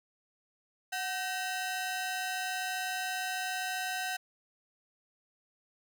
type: ring-modulated tone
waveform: sawtooth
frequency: 1141 Hz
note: C#6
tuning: 50 cents sharp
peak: -26 dBFS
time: 0.92-4.17 s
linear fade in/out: 10 ms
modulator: 402 Hz
effects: none